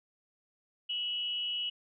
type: tone with amplitude modulation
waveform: sine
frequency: 2935 Hz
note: F#7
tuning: 15 cents flat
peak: -29 dBFS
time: 0.89-1.7 s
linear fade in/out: 10 ms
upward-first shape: sine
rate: 283 Hz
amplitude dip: 55%
effects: none